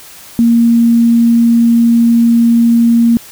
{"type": "tone", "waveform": "sine", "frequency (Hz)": 233.1, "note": "A#3", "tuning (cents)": 0, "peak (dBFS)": -5, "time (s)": [0.39, 3.17], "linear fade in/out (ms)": 0, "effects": ["white hiss -35 dBFS RMS until 3.31 s"]}